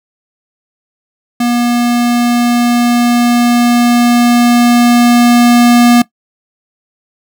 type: tone with level ramp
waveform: square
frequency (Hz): 240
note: B3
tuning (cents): -49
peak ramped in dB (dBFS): -10 to -4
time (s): 1.4-6.02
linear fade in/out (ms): 5
effects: noise-tail reverb RT60 0.1 s tail -19 dB re dry